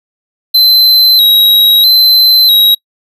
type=tone with vibrato; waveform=square; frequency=3951 Hz; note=B7; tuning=in tune; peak=-4 dBFS; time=0.54-2.75 s; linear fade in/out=10 ms; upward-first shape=square; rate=0.77 Hz; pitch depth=52 cents each way; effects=noise-tail reverb RT60 0.1 s tail -26 dB re dry